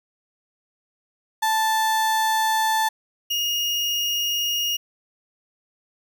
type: tone pair in turn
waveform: 35% pulse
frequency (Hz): 880 / 2857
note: A5 / F7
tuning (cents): 0 / +39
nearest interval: octave + minor sixth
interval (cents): 2039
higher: second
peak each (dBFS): -17 / -20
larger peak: first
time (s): 1.42-2.89 / 3.3-4.77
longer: neither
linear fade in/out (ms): 10
effects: none